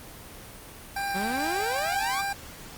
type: tone with vibrato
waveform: 25% pulse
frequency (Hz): 790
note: G5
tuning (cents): +13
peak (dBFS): -24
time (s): 0.96-2.33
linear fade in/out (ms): 5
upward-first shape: sine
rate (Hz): 2.4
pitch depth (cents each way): 13
type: exponential sweep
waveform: sawtooth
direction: up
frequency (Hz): 180 to 1222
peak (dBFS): -26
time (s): 1.14-2.22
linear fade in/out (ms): 20
effects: pink hiss -44 dBFS RMS until 2.77 s + Opus 24 kbps